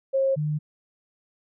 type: tone pair in turn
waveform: sine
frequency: 538 / 150.97 Hz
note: C5 / D3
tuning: +48 / +48 cents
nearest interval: octave + minor seventh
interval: 2200 cents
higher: first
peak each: -19 / -23 dBFS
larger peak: first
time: 0.13-0.36 / 0.36-0.59 s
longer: neither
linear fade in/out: 20 ms
effects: none